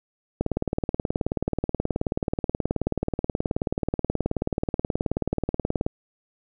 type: click train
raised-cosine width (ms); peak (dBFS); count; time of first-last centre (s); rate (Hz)
2; -10; 103; 0.41-5.865; 18.7
effects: none